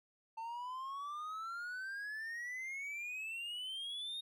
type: exponential sweep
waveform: triangle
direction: up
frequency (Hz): 892 to 3732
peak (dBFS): -39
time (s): 0.37-4.21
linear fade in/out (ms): 10
effects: none